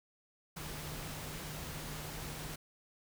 sine tone in noise, 152.1 Hz, D#3, 39 cents flat, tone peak -47 dBFS, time 0.56-2.56 s, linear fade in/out 10 ms, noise pink, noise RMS -44 dBFS, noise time 0.56-2.56 s, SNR -6 dB, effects none

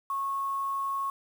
sine tone with quantisation, 1097 Hz, C#6, 18 cents flat, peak -28 dBFS, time 0.1-1.1 s, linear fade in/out 2 ms, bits 8, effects none

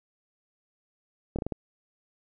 slowing click train, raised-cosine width 2 ms, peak -17 dBFS, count 5, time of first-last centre 1.36-1.522 s, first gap 27 ms, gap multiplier 1.28, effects none

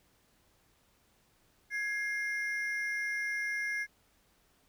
triangle ring-modulated tone, 1893 Hz, A#6, 26 cents sharp, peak -27 dBFS, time 1.7-3.87 s, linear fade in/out 50 ms, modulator 228 Hz, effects pink hiss -69 dBFS RMS until 4.68 s

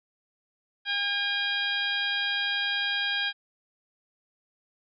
harmonic tone with a mistuned harmonic, 809 Hz, G#5, 46 cents flat, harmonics 1 / 2 / 3 / 4 / 5 / 6, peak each -40 / -29 / -35 / -30 / -35 / -39 dBFS, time 0.85-3.33 s, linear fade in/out 50 ms, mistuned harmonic 5, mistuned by -82 cents, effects none

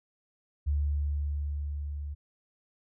sine tone with level ramp, 72.7 Hz, D2, 17 cents flat, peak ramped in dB -24 to -34 dBFS, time 0.66-2.15 s, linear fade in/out 20 ms, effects none

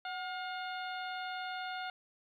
harmonic tone with a mistuned harmonic, 714 Hz, F5, 38 cents sharp, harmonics 1 / 2 / 3 / 4 / 5 / 6, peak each -40 / -42 / -49 / -50 / -49 / -53 dBFS, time 0.05-1.9 s, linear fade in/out 2 ms, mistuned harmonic 1, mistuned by +69 cents, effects 12-bit

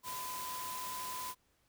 sine tone in noise, 1008 Hz, B5, 35 cents sharp, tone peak -41 dBFS, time 0.03-1.35 s, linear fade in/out 50 ms, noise white, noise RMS -44 dBFS, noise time 0.03-1.35 s, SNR 0 dB, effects pink hiss -74 dBFS RMS until 1.68 s

